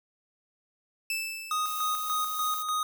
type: tone with exponential decay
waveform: sawtooth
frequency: 2637 Hz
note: E7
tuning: in tune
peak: -24 dBFS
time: 1.1-2.35 s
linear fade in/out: 2 ms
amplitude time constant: 270 ms
type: tone with tremolo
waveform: square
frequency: 1245 Hz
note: D#6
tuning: 1 cent sharp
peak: -27 dBFS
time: 1.51-2.83 s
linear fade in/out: 2 ms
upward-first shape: square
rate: 3.4 Hz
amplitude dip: 45%
type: noise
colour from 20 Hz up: violet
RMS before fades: -38 dBFS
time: 1.65-2.63 s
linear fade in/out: 10 ms
effects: none